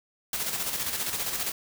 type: noise with tremolo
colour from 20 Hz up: white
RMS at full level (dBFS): -29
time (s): 0.33-1.52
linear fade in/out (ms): 2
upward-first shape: square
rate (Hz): 15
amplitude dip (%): 45
effects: none